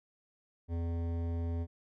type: tone with hard clipping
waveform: triangle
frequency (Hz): 84.3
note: E2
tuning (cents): +39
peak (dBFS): -34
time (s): 0.68-1.67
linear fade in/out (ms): 50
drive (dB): 18
effects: none